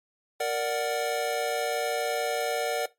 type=chord; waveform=square; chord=Bb augmented; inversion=none; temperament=equal; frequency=466.2 / 587.3 / 740 Hz; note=Bb4 / D5 / F#5; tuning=0 / 0 / 0 cents; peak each=-31 dBFS; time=0.4-2.86 s; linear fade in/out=5 ms; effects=noise-tail reverb RT60 0.2 s tail -19 dB re dry + MP3 64 kbps